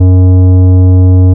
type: tone with tanh clipping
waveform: sine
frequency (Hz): 92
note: F#2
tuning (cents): -9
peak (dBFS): -3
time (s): 0-1.34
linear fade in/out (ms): 10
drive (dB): 12
effects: none